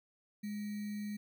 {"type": "tone with sample-and-hold", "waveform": "sine", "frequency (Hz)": 207.7, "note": "G#3", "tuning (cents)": 0, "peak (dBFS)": -37, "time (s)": [0.43, 1.17], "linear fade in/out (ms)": 10, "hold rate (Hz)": 2100, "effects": []}